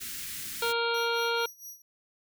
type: band-stop noise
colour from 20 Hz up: white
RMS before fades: -38 dBFS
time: 0-0.73 s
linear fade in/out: 20 ms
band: 310 to 1500 Hz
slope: 24 dB/octave
type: harmonic tone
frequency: 466.2 Hz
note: A#4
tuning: in tune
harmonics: 1 / 2 / 3 / 5 / 6 / 7 / 8 / 9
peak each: -30 / -33 / -31 / -38 / -40 / -38 / -41 / -37 dBFS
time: 0.62-1.46 s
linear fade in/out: 5 ms
type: tone with tremolo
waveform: 20% pulse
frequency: 5790 Hz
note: F#8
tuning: 38 cents flat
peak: -35 dBFS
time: 0.94-1.82 s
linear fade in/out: 5 ms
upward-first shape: sine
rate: 4.4 Hz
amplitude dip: 85%
effects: none